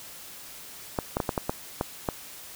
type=clicks; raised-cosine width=1 ms; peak=-11 dBFS; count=8; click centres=0.988 / 1.169 / 1.202 / 1.292 / 1.378 / 1.495 / 1.811 / 2.088 s; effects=white hiss -44 dBFS RMS until 2.55 s